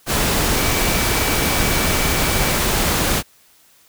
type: tone in noise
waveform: sine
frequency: 2298 Hz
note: D7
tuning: 38 cents flat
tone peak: -28 dBFS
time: 0.53-2.6 s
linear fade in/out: 50 ms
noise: pink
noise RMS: -18 dBFS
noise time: 0.06-3.23 s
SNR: -13 dB
effects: white hiss -53 dBFS RMS until 3.88 s